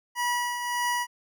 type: tone with tremolo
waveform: 25% pulse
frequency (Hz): 970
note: B5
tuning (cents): -31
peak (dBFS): -20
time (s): 0.15-1.07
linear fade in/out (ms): 50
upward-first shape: triangle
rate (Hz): 1.7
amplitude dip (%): 55
effects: none